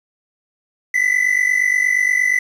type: tone pair together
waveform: triangle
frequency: 1975.5 / 2024 Hz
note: B6 / B6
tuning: 0 / +42 cents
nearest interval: unison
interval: 42 cents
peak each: -15 dBFS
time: 0.94-2.39 s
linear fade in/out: 5 ms
effects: resampled to 32000 Hz + 7-bit